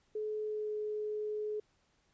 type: tone with pitch glide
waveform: sine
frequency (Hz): 427.8 to 424.1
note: A4 to G#4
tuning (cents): -49 to +36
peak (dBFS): -34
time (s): 0.15-1.6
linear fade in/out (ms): 5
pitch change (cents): -15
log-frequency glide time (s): 0.43-0.74
effects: pink hiss -73 dBFS RMS until 2.13 s + resampled to 16000 Hz